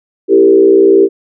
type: tone with frequency modulation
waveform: sine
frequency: 392 Hz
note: G4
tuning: in tune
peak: -3 dBFS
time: 0.28-1.09 s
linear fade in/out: 50 ms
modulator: 60.6 Hz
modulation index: 0.99
effects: none

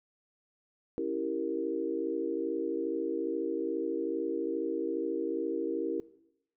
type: chord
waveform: sine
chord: C# diminished seventh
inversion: none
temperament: equal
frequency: 277.2 / 329.6 / 392 / 466.2 Hz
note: C#4 / E4 / G4 / Bb4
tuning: 0 / 0 / 0 / 0 cents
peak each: -39 / -34 / -36 / -35 dBFS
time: 0.98-6 s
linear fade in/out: 0 ms
effects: noise-tail reverb RT60 0.8 s tail -19 dB re dry

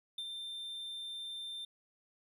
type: tone with ADSR envelope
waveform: triangle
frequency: 3582 Hz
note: A7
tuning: 30 cents sharp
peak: -35 dBFS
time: 0.18-1.65 s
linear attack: 4 ms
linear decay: 54 ms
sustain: -4 dB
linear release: 5 ms
effects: none

